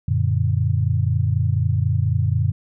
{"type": "chord", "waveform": "sine", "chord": "Gb augmented", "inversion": "none", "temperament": "equal", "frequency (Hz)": [92.5, 116.54, 146.83], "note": ["Gb2", "Bb2", "D3"], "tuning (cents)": [0, 0, 0], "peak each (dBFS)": [-20, -20, -23], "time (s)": [0.08, 2.52], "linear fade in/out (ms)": 5, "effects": []}